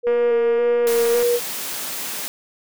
sine tone with vibrato, 473.3 Hz, A#4, 26 cents sharp, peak -15 dBFS, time 0.03-1.4 s, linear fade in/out 50 ms, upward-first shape square, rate 1.8 Hz, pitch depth 23 cents each way
click train, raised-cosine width 0.5 ms, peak -18 dBFS, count 275, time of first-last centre 0.07-1.226 s, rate 237 Hz
white high-pass noise, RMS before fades -28 dBFS, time 0.87-2.28 s, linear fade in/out 0 ms, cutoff 150 Hz, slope 24 dB/octave
effects none

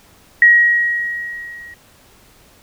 sine tone with level ramp, 1898 Hz, A#6, 31 cents sharp, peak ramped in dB -4 to -34 dBFS, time 0.42-1.74 s, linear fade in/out 2 ms, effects pink hiss -49 dBFS RMS until 2.62 s

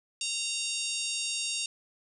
harmonic tone with a mistuned harmonic, 925 Hz, A#5, 14 cents flat, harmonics 3 / 4 / 5 / 6 / 7 / 8 / 9 / 10, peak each -36 / -37 / -38 / -39 / -39 / -40 / -41 / -41 dBFS, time 0.21-1.66 s, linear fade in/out 2 ms, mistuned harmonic 7, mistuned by +45 cents, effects none

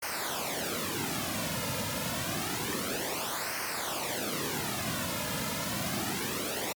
pink noise with flanger, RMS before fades -33 dBFS, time 0.02-6.73 s, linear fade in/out 10 ms, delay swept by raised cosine 0.27 to 2.67 ms, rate 0.28 Hz, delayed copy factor -0.75, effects high-pass 100 Hz 12 dB/octave + MP3 96 kbps

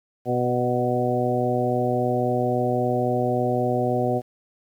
harmonic tone with a mistuned harmonic, 123.7 Hz, B2, 3 cents sharp, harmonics 1 / 2 / 3 / 4 / 5 / 6, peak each -27 / -27 / -27 / -27 / -27 / -27 dBFS, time 0.25-4.22 s, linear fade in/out 50 ms, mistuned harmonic 5, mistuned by -17 cents, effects 9-bit

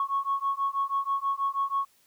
sine beating tone pair, 1100 / 1106.2 Hz, C#6 / C#6, -14 / -4 cents, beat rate 6.2 Hz, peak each -28 dBFS, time 0-1.85 s, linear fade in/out 2 ms, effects tanh soft clip ceiling -18 dBFS + white hiss -64 dBFS RMS until 2.06 s

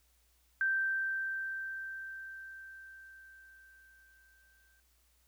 sine tone with exponential decay, 1564 Hz, G6, 4 cents flat, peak -27 dBFS, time 0.61-4.8 s, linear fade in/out 1 ms, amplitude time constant 910 ms, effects added 60 Hz sine -70 dBFS peak until 5.27 s + white hiss -72 dBFS RMS until 5.27 s

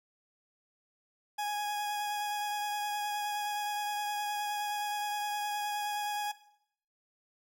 40% pulse tone with vibrato, 830.6 Hz, G#5, in tune, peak -31 dBFS, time 1.38-6.32 s, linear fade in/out 10 ms, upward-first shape triangle, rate 9.6 Hz, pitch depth 13 cents each way, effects noise-tail reverb RT60 0.7 s tail -17 dB re dry

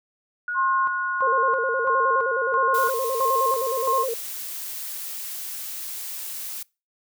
sine tone with pitch glide, 1450 to 1441.6 Hz, F#6 to F#6, -35 to -45 cents, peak -25 dBFS, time 0.48-2.9 s, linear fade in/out 2 ms, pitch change -10 cents, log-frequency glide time 1.05-1.48 s
sine tone with tremolo, 1065 Hz, C6, 30 cents sharp, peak -19 dBFS, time 0.54-4.06 s, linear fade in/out 50 ms, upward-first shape square, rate 1.5 Hz, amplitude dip 60%
sine tone with vibrato, 493.9 Hz, B4, in tune, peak -24 dBFS, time 1.22-4.14 s, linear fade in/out 5 ms, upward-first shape square, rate 9.6 Hz, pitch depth 120 cents each way
blue noise, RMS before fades -33 dBFS, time 2.74-6.63 s, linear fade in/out 5 ms
effects noise-tail reverb RT60 0.3 s tail -25 dB re dry

